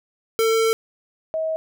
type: tone pair in turn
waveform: square / sine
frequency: 448.8 / 638.4 Hz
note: A4 / D#5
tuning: +34 / +44 cents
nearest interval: tritone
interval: 610 cents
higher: second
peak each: -17 / -21 dBFS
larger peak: first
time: 0.39-0.73 / 1.34-1.56 s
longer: first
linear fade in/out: 0 ms
effects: none